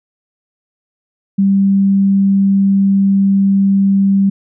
sine tone, 196.2 Hz, G3, 2 cents sharp, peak -8 dBFS, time 1.38-4.3 s, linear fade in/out 10 ms, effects none

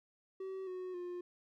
triangle tone with pitch steps, 381.3 / 367.9 / 354.9 Hz, G4 / F#4 / F4, -48 / -10 / +28 cents, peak -38 dBFS, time 0.4-1.21 s, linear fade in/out 5 ms, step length 270 ms, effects none

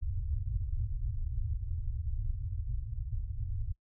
pink low-pass noise, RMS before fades -34 dBFS, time 0.01-3.73 s, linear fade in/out 20 ms, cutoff 120 Hz, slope 96 dB/octave, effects noise-tail reverb RT60 0.1 s tail -25 dB re dry

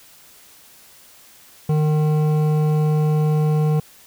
triangle tone with hard clipping, 152.9 Hz, D#3, 30 cents flat, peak -17 dBFS, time 1.69-3.8 s, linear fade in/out 5 ms, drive 15 dB, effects white hiss -48 dBFS RMS until 4.06 s

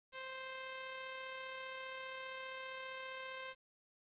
10% pulse tone with amplitude modulation, 523.3 Hz, C5, in tune, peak -35 dBFS, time 0.12-3.55 s, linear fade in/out 50 ms, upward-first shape sine, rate 35.1 Hz, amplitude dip 25%, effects resampled to 8000 Hz + 11-bit

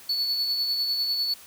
triangle tone with tremolo, 4435 Hz, C#8, in tune, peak -21 dBFS, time 0.09-1.34 s, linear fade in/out 5 ms, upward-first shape sine, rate 10 Hz, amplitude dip 35%, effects white hiss -48 dBFS RMS until 1.46 s

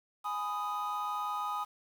triangle chord, G# minor, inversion none, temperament just, 830.6 / 996.7 / 1245.9 Hz, G#5 / B5 / D#6, 0 / +16 / +2 cents, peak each -36 / -38 / -33 dBFS, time 0.24-1.65 s, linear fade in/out 20 ms, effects 9-bit

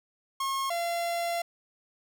45% pulse tone pair in turn, 1082 / 685.2 Hz, C#6 / F5, -42 / -33 cents, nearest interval minor sixth, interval 791 cents, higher first, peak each -28 dBFS, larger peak neither, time 0.4-0.7 / 0.7-1.42 s, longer second, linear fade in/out 5 ms, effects none

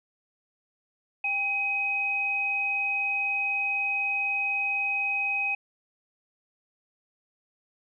sine tone pair together, 798 / 2524 Hz, G5 / D#7, +31 / +24 cents, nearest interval octave + minor sixth, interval 1993 cents, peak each -35 / -25 dBFS, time 1.24-5.55 s, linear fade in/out 5 ms, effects none

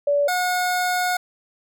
sine / 25% pulse tone pair in turn, 575 / 724.5 Hz, D5 / F#5, -37 / -37 cents, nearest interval major third, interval 400 cents, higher second, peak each -16 / -16 dBFS, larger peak neither, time 0.07-0.28 / 0.28-1.17 s, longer second, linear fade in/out 5 ms, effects none

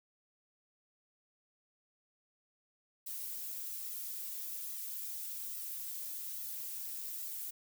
violet noise with flanger, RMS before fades -42 dBFS, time 3.06-7.51 s, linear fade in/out 10 ms, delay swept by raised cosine 1.5 to 5 ms, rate 1.2 Hz, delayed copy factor +1, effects none

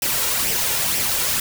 white noise with flanger, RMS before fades -21 dBFS, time 0.02-1.4 s, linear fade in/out 2 ms, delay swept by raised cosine 0.36 to 2.16 ms, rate 2.1 Hz, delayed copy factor +0.5, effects none

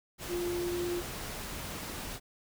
sine tone in noise, 350.3 Hz, F4, 5 cents sharp, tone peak -31 dBFS, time 0.28-1.03 s, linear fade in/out 50 ms, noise pink, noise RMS -40 dBFS, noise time 0.18-2.2 s, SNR +6 dB, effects none

